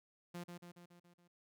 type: tone with echo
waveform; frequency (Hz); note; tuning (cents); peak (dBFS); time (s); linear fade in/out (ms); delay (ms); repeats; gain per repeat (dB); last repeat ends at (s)
sawtooth; 174.61; F3; 0; -40; 0.34-0.44; 10; 140; 6; -4; 1.28
effects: none